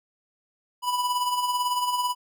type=tone with tremolo; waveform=square; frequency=987.8 Hz; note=B5; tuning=in tune; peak=-22 dBFS; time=0.82-2.15 s; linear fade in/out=50 ms; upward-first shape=sine; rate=18 Hz; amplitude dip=50%; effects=none